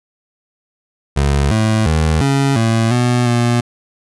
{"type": "tone with pitch steps", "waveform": "25% pulse", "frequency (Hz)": [70.4, 109.6, 78.8, 138, 113.4, 122.6, 119.8], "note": ["C#2", "A2", "D#2", "C#3", "A#2", "B2", "A#2"], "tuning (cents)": [27, -6, 23, -7, -47, -12, 48], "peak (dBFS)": -8, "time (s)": [1.16, 3.61], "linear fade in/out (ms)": 10, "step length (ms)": 350, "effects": ["resampled to 24000 Hz"]}